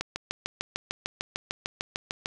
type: click train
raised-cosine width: 0.2 ms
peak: -12 dBFS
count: 16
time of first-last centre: 0.01-2.259 s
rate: 6.67 Hz
effects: none